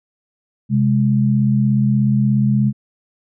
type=tone pair together; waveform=sine; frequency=130.81 / 207.6 Hz; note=C3 / G#3; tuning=0 / 0 cents; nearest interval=minor sixth; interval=800 cents; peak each=-15 dBFS; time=0.69-2.73 s; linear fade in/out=50 ms; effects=none